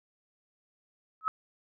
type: tone with exponential growth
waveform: sine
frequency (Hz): 1286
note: E6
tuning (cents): -43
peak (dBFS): -21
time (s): 1.21-1.28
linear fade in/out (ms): 0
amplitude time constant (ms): 15
effects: none